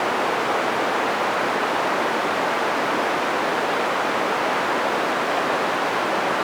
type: band-pass noise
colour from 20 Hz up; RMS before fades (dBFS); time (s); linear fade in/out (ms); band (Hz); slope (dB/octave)
white; -22; 0-6.43; 2; 310 to 1200; 12
effects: none